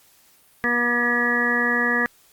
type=harmonic tone with a mistuned harmonic; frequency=240.8 Hz; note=B3; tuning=44 cents flat; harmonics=1 / 2 / 3 / 4 / 5 / 7 / 8; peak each=-26 / -28 / -33 / -34 / -29 / -22 / -23 dBFS; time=0.64-2.06 s; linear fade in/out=0 ms; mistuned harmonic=5; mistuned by=-19 cents; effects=white hiss -56 dBFS RMS until 2.32 s + Opus 48 kbps